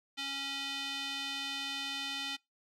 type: tone with band-pass filter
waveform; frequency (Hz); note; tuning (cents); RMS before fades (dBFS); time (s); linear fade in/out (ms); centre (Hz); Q
square; 276; C#4; -7; -38; 0.17-2.37; 20; 3400; 2.3
effects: noise-tail reverb RT60 0.2 s tail -24 dB re dry